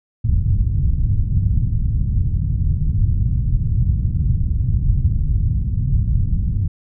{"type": "low-pass noise", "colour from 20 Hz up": "white", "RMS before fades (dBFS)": -17, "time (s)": [0.24, 6.68], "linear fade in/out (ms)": 10, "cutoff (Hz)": 120, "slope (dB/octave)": 24, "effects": []}